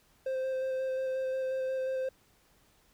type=tone with vibrato; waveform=triangle; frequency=523.3 Hz; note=C5; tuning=in tune; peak=-28 dBFS; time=0.26-2.09 s; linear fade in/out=5 ms; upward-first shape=square; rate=5.6 Hz; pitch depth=10 cents each way; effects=pink hiss -66 dBFS RMS until 2.93 s